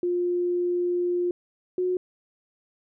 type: tone pair in turn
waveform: sine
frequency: 353.4 / 364.4 Hz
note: F4 / F#4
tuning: +21 / -26 cents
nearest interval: minor second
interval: 53 cents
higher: second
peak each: -22 dBFS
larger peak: neither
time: 0.03-1.31 / 1.78-1.97 s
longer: first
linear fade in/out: 2 ms
effects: none